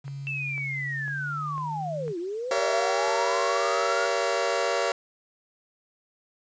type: tone with pitch glide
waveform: sine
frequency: 138.59 to 155.56 Hz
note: C#3 to D#3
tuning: 0 to 0 cents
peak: -33 dBFS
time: 0.04-2.13 s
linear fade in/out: 20 ms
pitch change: +200 cents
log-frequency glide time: 0.95-1.83 s
type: click train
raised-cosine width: 0.5 ms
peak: -30 dBFS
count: 7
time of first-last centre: 0.08-3.08 s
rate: 2 Hz
type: linear two-way sweep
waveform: sine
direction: down then up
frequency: 2678 to 329.8 to 1442 Hz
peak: -29 dBFS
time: 0.27-4.06 s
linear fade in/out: 0 ms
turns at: 2.18 s
type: chord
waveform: sawtooth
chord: G diminished seventh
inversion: none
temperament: just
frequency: 392 / 470.4 / 564.5 / 677.4 Hz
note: G4 / Bb4 / Db5 / Fb5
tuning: 0 / +16 / +31 / +47 cents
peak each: -28 / -25 / -24 / -25 dBFS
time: 2.51-4.92 s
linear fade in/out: 2 ms
effects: resampled to 16000 Hz + 9-bit